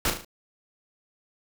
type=noise with echo; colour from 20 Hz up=pink; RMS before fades=-24 dBFS; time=0.05-0.1 s; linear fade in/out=2 ms; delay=37 ms; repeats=4; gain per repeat=-6 dB; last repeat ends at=0.248 s; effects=none